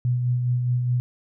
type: tone with tremolo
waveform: sine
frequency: 123.47 Hz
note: B2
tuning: in tune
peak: -18 dBFS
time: 0.05-1 s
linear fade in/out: 0 ms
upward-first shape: sine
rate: 4.8 Hz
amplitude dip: 35%
effects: none